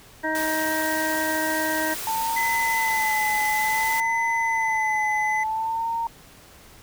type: harmonic tone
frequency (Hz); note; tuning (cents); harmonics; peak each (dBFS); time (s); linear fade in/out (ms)
314.1; D#4; +16; 1 / 2 / 3 / 5 / 6; -29 / -29 / -29 / -29 / -29; 0.23-1.95; 20
type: noise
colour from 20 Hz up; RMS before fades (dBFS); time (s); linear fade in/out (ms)
white; -32; 0.35-4; 0
type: tone with vibrato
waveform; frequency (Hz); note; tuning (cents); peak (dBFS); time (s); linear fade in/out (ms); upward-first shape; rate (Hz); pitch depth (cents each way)
sine; 886; A5; +12; -23; 2.07-6.07; 2; sine; 0.57; 67
type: tone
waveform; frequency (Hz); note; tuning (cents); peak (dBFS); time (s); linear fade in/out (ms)
triangle; 2017; B6; +36; -22; 2.36-5.44; 10
effects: pink hiss -49 dBFS RMS until 6.82 s